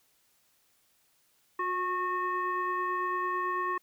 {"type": "tone with frequency modulation", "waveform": "sine", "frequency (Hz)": 1095, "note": "C#6", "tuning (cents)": -22, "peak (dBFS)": -28, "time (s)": [1.59, 3.78], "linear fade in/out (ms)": 5, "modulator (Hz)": 733, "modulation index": 0.82, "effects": ["white hiss -69 dBFS RMS until 3.82 s"]}